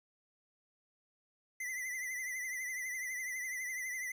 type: tone with vibrato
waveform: square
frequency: 2016 Hz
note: B6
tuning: 35 cents sharp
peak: -38 dBFS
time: 1.6-4.12 s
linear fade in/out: 5 ms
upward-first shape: triangle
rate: 12 Hz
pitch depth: 73 cents each way
effects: 13-bit